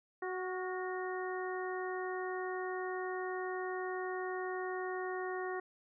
harmonic tone with a mistuned harmonic, 370 Hz, F#4, in tune, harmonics 1 / 2 / 3 / 4 / 5, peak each -38 / -43 / -45 / -48 / -45 dBFS, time 0.22-5.6 s, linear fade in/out 5 ms, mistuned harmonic 4, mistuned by -45 cents, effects none

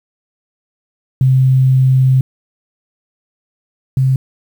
sine tone pair in turn, 130.81 / 131.87 Hz, C3 / C3, 0 / +14 cents, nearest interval unison, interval 14 cents, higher second, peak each -7 / -9 dBFS, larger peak first, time 1.21-2.21 / 3.97-4.16 s, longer first, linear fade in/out 2 ms, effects 7-bit

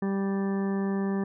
harmonic tone, 196 Hz, G3, in tune, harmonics 1 / 2 / 3 / 4 / 5 / 6 / 8 / 9, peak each -26 / -32 / -44 / -42 / -44 / -45 / -52 / -45 dBFS, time 0.02-1.24 s, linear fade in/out 5 ms, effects none

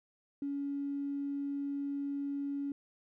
triangle tone with tanh clipping, 281.7 Hz, C#4, 28 cents sharp, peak -33 dBFS, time 0.42-2.72 s, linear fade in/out 2 ms, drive 2 dB, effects none

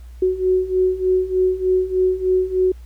sine beating tone pair, 368.9 / 372.2 Hz, F#4 / F#4, -5 / +10 cents, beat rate 3.3 Hz, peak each -20 / -17 dBFS, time 0.22-2.72 s, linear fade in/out 5 ms, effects added 60 Hz sine -35 dBFS peak until 2.85 s + pink hiss -56 dBFS RMS until 2.85 s

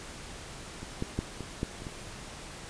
clicks, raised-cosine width 3 ms, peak -29 / -17 / -16 / -25 / -16 / -29 / -27 dBFS, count 7, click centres 0.83 / 1.024 / 1.19 / 1.407 / 1.631 / 1.821 / 1.868 s, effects pink hiss -44 dBFS RMS until 2.69 s + resampled to 22050 Hz

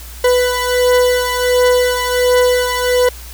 40% pulse beating tone pair, 495.9 / 497.3 Hz, B4 / B4, +7 / +12 cents, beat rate 1.4 Hz, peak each -12 / -15 dBFS, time 0.24-3.09 s, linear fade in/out 5 ms, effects added 60 Hz sine -31 dBFS peak until 3.33 s + white hiss -36 dBFS RMS until 3.33 s

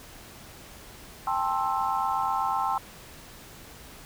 sine chord, A minor seventh, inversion third, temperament just, 792 / 880 / 1056 / 1320 Hz, G5 / A5 / C6 / E6, +18 / 0 / +16 / +2 cents, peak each -29 / -30 / -29 / -32 dBFS, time 1.27-2.78 s, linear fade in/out 2 ms, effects pink hiss -47 dBFS RMS until 4.05 s

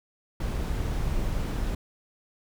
brown noise, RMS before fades -28 dBFS, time 0.4-1.75 s, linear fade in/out 5 ms, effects none

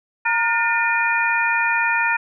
sine tone cluster, 926 / 1427 / 1809 / 2430 Hz, A#5 / F6 / A6 / D#7, -12 / +37 / +48 / -42 cents, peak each -22 dBFS, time 0.25-2.17 s, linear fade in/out 10 ms, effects none

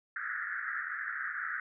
white band-pass noise, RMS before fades -37 dBFS, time 0.16-1.6 s, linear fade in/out 2 ms, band 1300 to 1900 Hz, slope 96 dB/octave, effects none

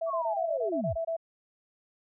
sine tone bursts, 659.3 Hz, E5, in tune, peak -28 dBFS, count 10, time 0.01-1.167 s, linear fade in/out 10 ms, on 95 ms, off 23 ms
sine linear sweep, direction down, 1171 to 35.09 Hz, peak -30 dBFS, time 0.06-0.97 s, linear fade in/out 50 ms
effects none

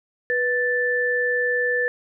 sine tone pair together, 491.3 / 1760 Hz, B4 / A6, -9 / 0 cents, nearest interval octave + minor seventh, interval 2209 cents, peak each -23 / -21 dBFS, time 0.3-1.88 s, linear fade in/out 0 ms, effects none

